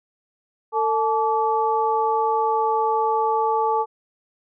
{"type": "tone cluster", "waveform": "sine", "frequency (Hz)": [450.2, 865, 1155], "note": ["A4", "A5", "D6"], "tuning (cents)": [40, -30, -29], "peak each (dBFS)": [-23, -20, -26], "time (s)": [0.72, 3.86], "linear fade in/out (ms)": 50, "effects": []}